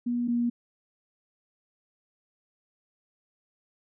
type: tone pair in turn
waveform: sine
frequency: 241.1 / 238.5 Hz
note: B3 / A#3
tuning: -41 / +40 cents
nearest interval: unison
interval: 19 cents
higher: first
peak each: -25 / -23 dBFS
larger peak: second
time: 0.06-0.28 / 0.28-0.5 s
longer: neither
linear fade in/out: 10 ms
effects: none